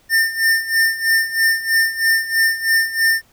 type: tone with tremolo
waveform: square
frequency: 1804 Hz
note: A6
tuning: 43 cents sharp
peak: -12 dBFS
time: 0.09-3.22 s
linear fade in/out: 50 ms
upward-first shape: sine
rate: 3.1 Hz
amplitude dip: 80%
effects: pink hiss -55 dBFS RMS until 3.32 s